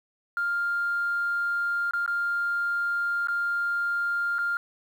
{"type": "tone with dropouts", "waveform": "sine", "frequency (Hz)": 1400, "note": "F6", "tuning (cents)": 4, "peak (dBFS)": -23, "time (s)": [0.37, 4.57], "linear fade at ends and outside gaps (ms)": 1, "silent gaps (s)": [[1.91, 1.935], [2.062, 2.077], [3.272, 3.284], [4.384, 4.389]], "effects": ["tanh soft clip ceiling -20 dBFS", "9-bit"]}